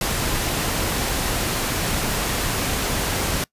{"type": "noise", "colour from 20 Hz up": "pink", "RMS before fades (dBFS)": -23, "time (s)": [0.01, 3.44], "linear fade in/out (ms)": 2, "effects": ["noise-tail reverb RT60 0.1 s tail -23 dB re dry", "resampled to 32000 Hz"]}